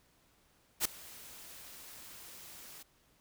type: noise with ADSR envelope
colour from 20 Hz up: white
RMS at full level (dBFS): -28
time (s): 0.8-2.83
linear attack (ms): 52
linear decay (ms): 4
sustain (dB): -23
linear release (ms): 8
effects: pink hiss -69 dBFS RMS until 3.2 s